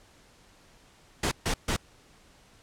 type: noise bursts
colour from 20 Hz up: pink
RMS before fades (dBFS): -27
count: 3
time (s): 1.23-1.765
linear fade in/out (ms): 5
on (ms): 85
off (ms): 140
effects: pink hiss -58 dBFS RMS until 2.62 s + low-pass 9000 Hz 12 dB/octave